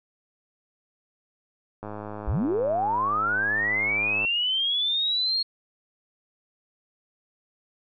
click train, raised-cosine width 1 ms, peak -22 dBFS, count 255, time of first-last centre 1.83-4.249 s, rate 105 Hz
sine linear sweep, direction up, 31.85 to 4298 Hz, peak -22 dBFS, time 2.27-5.43 s, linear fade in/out 10 ms
effects none

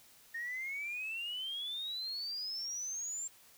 sine exponential sweep, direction up, 1831 to 7450 Hz, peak -36 dBFS, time 0.34-3.28 s, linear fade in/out 10 ms, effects tanh soft clip ceiling -33 dBFS + white hiss -61 dBFS RMS until 3.57 s

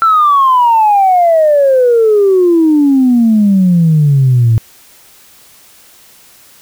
sine exponential sweep, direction down, 1353 to 110 Hz, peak -4 dBFS, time 0.02-4.58 s, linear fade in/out 0 ms, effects tanh soft clip ceiling -1 dBFS + white hiss -42 dBFS RMS until 6.61 s

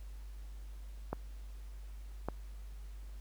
clicks, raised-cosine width 1 ms, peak -21 dBFS, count 2, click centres 1.13 / 2.286 s, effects added 50 Hz sine -44 dBFS peak until 3.2 s + pink hiss -64 dBFS RMS until 3.2 s

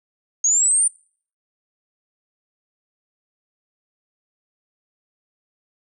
sine linear sweep, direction up, 6500 to 9240 Hz, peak -14 dBFS, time 0.44-0.88 s, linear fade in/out 5 ms, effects noise-tail reverb RT60 0.5 s tail -26 dB re dry

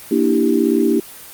sine chord, E half-diminished seventh, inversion second, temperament equal, 233.1 / 293.7 / 329.6 / 392 Hz, Bb3 / D4 / E4 / G4, 0 / 0 / 0 / 0 cents, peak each -18 dBFS, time 0.11-1 s, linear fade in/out 5 ms, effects white hiss -37 dBFS RMS until 1.33 s + Opus 32 kbps

